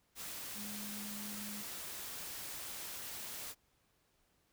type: tone in noise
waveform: sine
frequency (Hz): 207.6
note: G#3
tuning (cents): 0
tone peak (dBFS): -46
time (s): 0.54-1.64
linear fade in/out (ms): 50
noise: white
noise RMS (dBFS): -45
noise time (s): 0.15-3.55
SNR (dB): -4
effects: pink hiss -75 dBFS RMS until 4.52 s